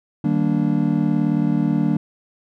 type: chord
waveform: triangle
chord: Eb major seventh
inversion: none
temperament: just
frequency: 155.56 / 194.45 / 233.3 / 291.7 Hz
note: Eb3 / G3 / Bb3 / D4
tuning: 0 / -14 / +2 / -12 cents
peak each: -20 dBFS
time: 0.24-1.97 s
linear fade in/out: 5 ms
effects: none